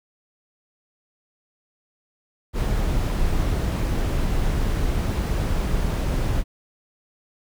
brown noise, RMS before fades -22 dBFS, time 2.53-6.44 s, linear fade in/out 50 ms, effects none

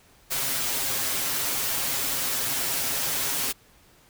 white noise with comb filter, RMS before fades -27 dBFS, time 0.3-3.53 s, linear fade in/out 20 ms, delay 7.4 ms, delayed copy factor +0.85, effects pink hiss -57 dBFS RMS until 4.09 s

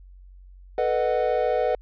triangle chord, B dominant seventh, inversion third, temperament equal with one note detuned, 440 / 493.9 / 614 / 740 Hz, A4 / B4 / D#5 / F#5, 0 / 0 / -23 / 0 cents, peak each -26 / -22 / -24 / -25 dBFS, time 0.78-1.75 s, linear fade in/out 2 ms, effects added 46 Hz sine -44 dBFS peak until 1.81 s + resampled to 11025 Hz

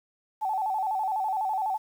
sine tone with vibrato, 812 Hz, G#5, 39 cents flat, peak -25 dBFS, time 0.41-1.78 s, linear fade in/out 20 ms, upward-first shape square, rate 12 Hz, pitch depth 110 cents each way, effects 9-bit

